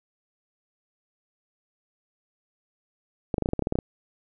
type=clicks; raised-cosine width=2 ms; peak=-11 dBFS; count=12; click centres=3.342 / 3.382 / 3.423 / 3.459 / 3.489 / 3.534 / 3.593 / 3.623 / 3.671 / 3.724 / 3.755 / 3.788 s; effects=none